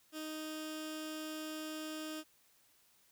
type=tone with notch filter; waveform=15% pulse; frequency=311.1 Hz; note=D#4; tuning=in tune; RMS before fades=-43 dBFS; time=0.12-2.24 s; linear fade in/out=50 ms; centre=860 Hz; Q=0.86; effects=white hiss -69 dBFS RMS until 3.11 s